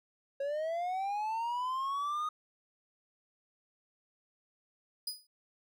triangle linear sweep, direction up, 546 to 1244.5 Hz, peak -30 dBFS, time 0.4-2.29 s, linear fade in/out 5 ms
sawtooth tone with exponential decay, 4960 Hz, D#8, 6 cents flat, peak -29 dBFS, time 5.07-5.27 s, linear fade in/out 5 ms, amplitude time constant 42 ms
effects none

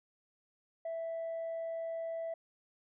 sine tone, 659.3 Hz, E5, in tune, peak -34 dBFS, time 0.85-2.34 s, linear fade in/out 5 ms, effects tanh soft clip ceiling -34 dBFS

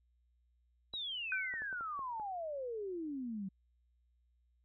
sine exponential sweep, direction down, 3951 to 185 Hz, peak -38 dBFS, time 0.93-3.49 s, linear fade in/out 10 ms
clicks, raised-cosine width 1 ms, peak -38 dBFS, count 7, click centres 0.938 / 1.539 / 1.62 / 1.728 / 1.809 / 1.992 / 2.198 s
sine tone with exponential decay, 1521 Hz, F#6, 47 cents sharp, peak -32 dBFS, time 1.32-1.97 s, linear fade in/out 1 ms, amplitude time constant 140 ms
effects added 60 Hz sine -70 dBFS peak until 4.64 s

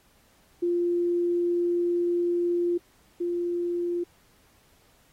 sine tone pair in turn, 348.1 / 348.1 Hz, F4 / F4, -6 / -6 cents, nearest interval unison, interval 0 cents, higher neither, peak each -22 / -25 dBFS, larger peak first, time 0.62-2.78 / 3.2-4.04 s, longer first, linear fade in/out 10 ms, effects pink hiss -62 dBFS RMS until 5.12 s + AAC 48 kbps

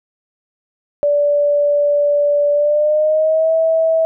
sine tone with pitch glide, 581 to 648.4 Hz, D5 to E5, -19 to -29 cents, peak -11 dBFS, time 1.03-4.05 s, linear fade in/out 0 ms, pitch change +190 cents, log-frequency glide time 2.52-3.53 s, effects none

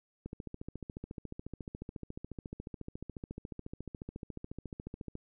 click train, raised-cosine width 3 ms, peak -28 dBFS, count 70, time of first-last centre 0.26-5.154 s, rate 14.1 Hz, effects none

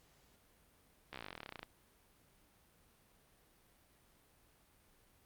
slowing click train, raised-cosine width 0.3 ms, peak -29 dBFS, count 22, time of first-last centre 1.13-1.63 s, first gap 14 ms, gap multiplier 1.05, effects pink hiss -69 dBFS RMS until 5.25 s + Opus 48 kbps

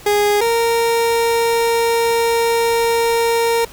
30% pulse tone pair in turn, 412.8 / 463.4 Hz, G#4 / A#4, -10 / -10 cents, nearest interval major second, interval 200 cents, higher second, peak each -10 / -11 dBFS, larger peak first, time 0.06-0.41 / 0.41-3.65 s, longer second, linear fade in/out 5 ms, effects pink hiss -39 dBFS RMS until 3.72 s

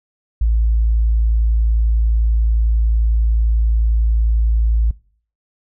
sine tone, 55.6 Hz, A1, 19 cents sharp, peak -11 dBFS, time 0.41-4.91 s, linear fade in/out 5 ms, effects noise-tail reverb RT60 0.5 s tail -23 dB re dry + tanh soft clip ceiling -7 dBFS

